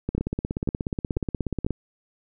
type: two click trains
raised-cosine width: 3 ms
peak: -12 / -13 dBFS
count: 4 / 28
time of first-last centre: 0.18-1.665 / 0.09-1.707 s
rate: 2.02 / 16.7 Hz
effects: none